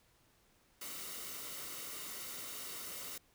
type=noise with comb filter; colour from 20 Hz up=white; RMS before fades=-45 dBFS; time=0.81-3.18 s; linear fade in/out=5 ms; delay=1.2 ms; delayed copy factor=-0.5; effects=pink hiss -70 dBFS RMS until 3.34 s